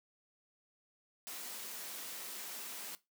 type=high-pass noise; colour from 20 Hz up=white; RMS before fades=-45 dBFS; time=1.27-2.95 s; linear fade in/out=0 ms; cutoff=190 Hz; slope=24 dB/octave; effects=noise-tail reverb RT60 0.2 s tail -17 dB re dry